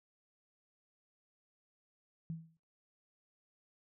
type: tone with exponential decay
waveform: sine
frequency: 162.9 Hz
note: E3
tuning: 20 cents flat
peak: -35 dBFS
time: 2.3-2.57 s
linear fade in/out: 0 ms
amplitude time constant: 58 ms
effects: noise-tail reverb RT60 0.4 s tail -18 dB re dry